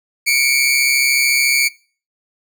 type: tone pair together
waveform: sawtooth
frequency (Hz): 2203 / 2337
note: C#7 / D7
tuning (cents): -11 / -9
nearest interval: minor second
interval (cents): 102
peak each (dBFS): -12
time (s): 0.26-1.69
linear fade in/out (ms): 20
effects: noise-tail reverb RT60 0.4 s tail -23 dB re dry